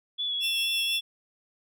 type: tone with vibrato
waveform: sine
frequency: 3401 Hz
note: G#7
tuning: 40 cents sharp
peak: -27 dBFS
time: 0.18-1.01 s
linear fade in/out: 20 ms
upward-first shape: sine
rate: 4.2 Hz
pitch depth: 25 cents each way
type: tone with tremolo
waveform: sawtooth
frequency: 2700 Hz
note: E7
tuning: 41 cents sharp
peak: -24 dBFS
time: 0.4-1.01 s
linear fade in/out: 50 ms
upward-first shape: sine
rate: 5.9 Hz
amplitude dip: 25%
effects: none